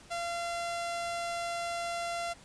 sawtooth tone, 686 Hz, F5, 31 cents flat, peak -29 dBFS, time 0.1-2.34 s, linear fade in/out 20 ms, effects pink hiss -55 dBFS RMS until 2.44 s + resampled to 22050 Hz

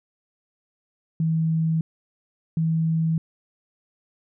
sine tone pair in turn, 161.3 / 161.93 Hz, E3 / E3, -37 / -31 cents, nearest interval unison, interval 6 cents, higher second, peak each -19 dBFS, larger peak neither, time 1.2-1.81 / 2.57-3.18 s, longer neither, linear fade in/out 2 ms, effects none

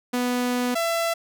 sawtooth tone pair in turn, 246.9 / 670.1 Hz, B3 / E5, 0 / +28 cents, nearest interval octave + perfect fourth, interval 1728 cents, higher second, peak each -18 dBFS, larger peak neither, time 0.13-0.75 / 0.75-1.14 s, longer first, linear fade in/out 10 ms, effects none

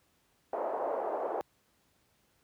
white band-pass noise, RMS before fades -34 dBFS, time 0.53-1.41 s, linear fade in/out 0 ms, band 430 to 780 Hz, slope 24 dB/octave, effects pink hiss -71 dBFS RMS until 2.43 s + high-pass 60 Hz 12 dB/octave

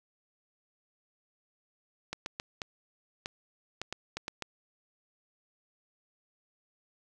clicks, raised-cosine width 0.2 ms, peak -18 dBFS, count 10, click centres 2.13 / 2.261 / 2.399 / 2.618 / 3.259 / 3.816 / 3.926 / 4.17 / 4.281 / 4.423 s, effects none

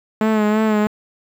sawtooth tone with vibrato, 214.7 Hz, A3, 42 cents flat, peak -10 dBFS, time 0.21-0.87 s, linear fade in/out 2 ms, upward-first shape sine, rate 3 Hz, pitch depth 40 cents each way, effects low-pass 2000 Hz 12 dB/octave + 7-bit

